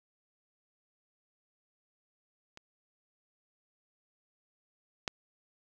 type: clicks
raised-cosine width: 0.2 ms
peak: -30 / -14 dBFS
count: 2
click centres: 2.574 / 5.078 s
effects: none